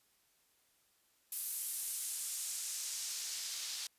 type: noise with band-pass filter sweep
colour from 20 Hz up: white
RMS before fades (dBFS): -41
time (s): 1.32-3.87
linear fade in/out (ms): 2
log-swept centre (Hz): 12000 to 4600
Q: 1.3
effects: white hiss -73 dBFS RMS until 3.98 s + resampled to 32000 Hz